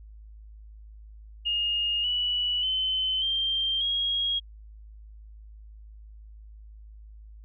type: tone with pitch steps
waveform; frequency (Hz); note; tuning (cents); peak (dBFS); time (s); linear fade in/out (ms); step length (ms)
sine; 2845 / 2949 / 3056 / 3168 / 3283; F7 / F#7 / G7 / G7 / G#7; +31 / -6 / -45 / +18 / -21; -24; 1.45-4.4; 20; 590
effects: added 53 Hz sine -44 dBFS peak until 7.44 s